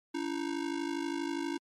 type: ring-modulated tone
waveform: square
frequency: 311.1 Hz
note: D#4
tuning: in tune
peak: -30 dBFS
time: 0.14-1.58 s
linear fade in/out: 10 ms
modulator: 26.2 Hz
effects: low-pass 7000 Hz 12 dB/octave + MP3 64 kbps